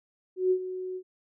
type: tone with ADSR envelope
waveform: sine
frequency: 370 Hz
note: F#4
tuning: in tune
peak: -19 dBFS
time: 0.36-1.03 s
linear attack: 150 ms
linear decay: 74 ms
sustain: -13 dB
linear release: 68 ms
effects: none